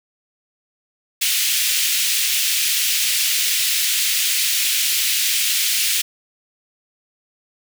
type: high-pass noise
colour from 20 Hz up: pink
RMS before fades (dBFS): -19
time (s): 1.21-6.02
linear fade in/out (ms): 10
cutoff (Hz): 2400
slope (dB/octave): 24
effects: none